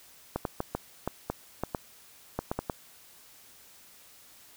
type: clicks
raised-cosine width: 1 ms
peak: -15 dBFS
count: 12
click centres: 0.36 / 0.452 / 0.604 / 0.75 / 1.076 / 1.3 / 1.636 / 1.748 / 2.39 / 2.515 / 2.59 / 2.698 s
effects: white hiss -55 dBFS RMS until 4.56 s